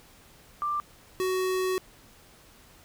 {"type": "tone pair in turn", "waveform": ["sine", "square"], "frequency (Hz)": [1183, 372.6], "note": ["D6", "F#4"], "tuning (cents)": [12, 12], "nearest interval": "octave + minor sixth", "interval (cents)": 2000, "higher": "first", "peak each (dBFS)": -26, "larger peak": "neither", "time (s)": [[0.62, 0.8], [1.2, 1.78]], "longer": "second", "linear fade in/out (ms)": 0, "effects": ["pink hiss -55 dBFS RMS until 2.84 s"]}